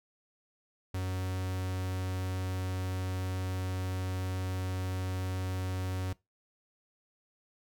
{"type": "tone", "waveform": "45% pulse", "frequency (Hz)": 93, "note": "F#2", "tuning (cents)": 9, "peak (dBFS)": -32, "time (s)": [0.94, 6.13], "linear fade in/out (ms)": 5, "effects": ["noise-tail reverb RT60 0.2 s tail -21 dB re dry"]}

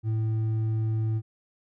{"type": "tone with hard clipping", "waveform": "sine", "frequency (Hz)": 110.5, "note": "A2", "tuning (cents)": 8, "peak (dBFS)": -25, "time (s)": [0.03, 1.22], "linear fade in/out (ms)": 50, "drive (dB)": 4, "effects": []}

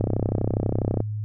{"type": "click train", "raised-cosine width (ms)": 2, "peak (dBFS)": -10, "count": 33, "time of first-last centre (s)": [0.01, 1.004], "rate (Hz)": 32.2, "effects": ["added 106 Hz sine -26 dBFS peak until 1.24 s"]}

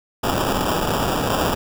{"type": "noise with sample-and-hold", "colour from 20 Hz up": "blue", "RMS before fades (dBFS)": -21, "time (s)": [0.23, 1.55], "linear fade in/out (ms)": 10, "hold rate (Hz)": 2100, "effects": []}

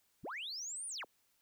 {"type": "linear two-way sweep", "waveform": "sine", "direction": "up then down", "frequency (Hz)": [32.27, 9660, 92.5], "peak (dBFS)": -39, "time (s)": [0.23, 1.05], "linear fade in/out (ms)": 20, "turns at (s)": 0.87, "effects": ["tanh soft clip ceiling -37 dBFS", "white hiss -75 dBFS RMS until 1.41 s"]}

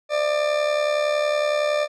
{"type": "tone with amplitude modulation", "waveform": "40% pulse", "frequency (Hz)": 595, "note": "D5", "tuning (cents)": 22, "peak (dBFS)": -16, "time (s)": [0.09, 1.88], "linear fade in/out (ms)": 50, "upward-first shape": "sine", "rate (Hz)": 70.8, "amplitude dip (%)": 55, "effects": ["low-pass 5000 Hz 12 dB/octave"]}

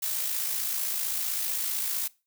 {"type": "noise with amplitude modulation", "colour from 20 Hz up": "blue", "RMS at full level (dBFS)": -28, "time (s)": [0.02, 2.08], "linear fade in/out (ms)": 10, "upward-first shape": "sine", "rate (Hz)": 55.6, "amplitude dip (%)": 40, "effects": ["noise-tail reverb RT60 0.3 s tail -22 dB re dry"]}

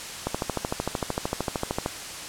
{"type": "click train", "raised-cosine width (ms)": 1, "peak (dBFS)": -11, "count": 22, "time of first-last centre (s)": [0.27, 1.861], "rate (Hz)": 13.2, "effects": ["white hiss -36 dBFS RMS until 2.28 s", "low-pass 9000 Hz 12 dB/octave"]}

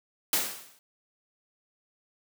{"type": "noise with exponential decay", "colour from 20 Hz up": "white", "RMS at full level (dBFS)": -23, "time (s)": [0.33, 0.79], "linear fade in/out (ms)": 1, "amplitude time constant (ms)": 100, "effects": ["high-pass 150 Hz 12 dB/octave"]}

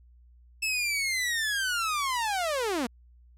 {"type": "linear sweep", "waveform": "sawtooth", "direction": "down", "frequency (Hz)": [2637, 220], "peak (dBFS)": -23, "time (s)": [0.62, 2.87], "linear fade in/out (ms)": 10, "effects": ["added 60 Hz sine -53 dBFS peak until 3.37 s", "low-pass 12000 Hz 12 dB/octave"]}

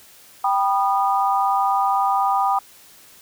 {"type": "chord", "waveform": "sine", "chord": "G augmented", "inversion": "none", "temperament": "just", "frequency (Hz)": [784, 980, 1225], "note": ["G5", "B5", "D#6"], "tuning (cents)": [0, -14, -27], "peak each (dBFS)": [-19, -22, -22], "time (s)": [0.44, 2.59], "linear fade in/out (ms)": 5, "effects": ["white hiss -48 dBFS RMS until 3.21 s"]}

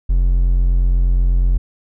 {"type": "tone", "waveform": "triangle", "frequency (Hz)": 44.15, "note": "F1", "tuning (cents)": 20, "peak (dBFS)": -9, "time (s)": [0.09, 1.58], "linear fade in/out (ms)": 10, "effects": []}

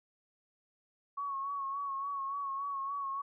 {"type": "tone with vibrato", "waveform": "sine", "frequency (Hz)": 1108.7, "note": "C#6", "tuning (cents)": 0, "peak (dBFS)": -34, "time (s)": [1.17, 3.22], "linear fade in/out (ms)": 10, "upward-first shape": "sine", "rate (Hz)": 3.5, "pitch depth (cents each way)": 40, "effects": []}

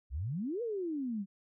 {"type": "exponential two-way sweep", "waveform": "sine", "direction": "up then down", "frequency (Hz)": [58.27, 491, 187.9], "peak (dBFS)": -33, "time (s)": [0.1, 1.26], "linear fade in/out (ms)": 50, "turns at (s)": 0.62, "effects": []}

